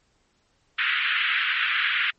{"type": "band-pass noise", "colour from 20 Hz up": "pink", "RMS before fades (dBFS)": -24, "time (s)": [0.78, 2.11], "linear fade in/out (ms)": 10, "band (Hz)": [1400, 3200], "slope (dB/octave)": 48, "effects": ["pink hiss -67 dBFS RMS until 2.18 s", "MP3 32 kbps"]}